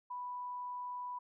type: tone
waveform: sine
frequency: 987.8 Hz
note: B5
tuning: in tune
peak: -39 dBFS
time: 0.1-1.19 s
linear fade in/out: 10 ms
effects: none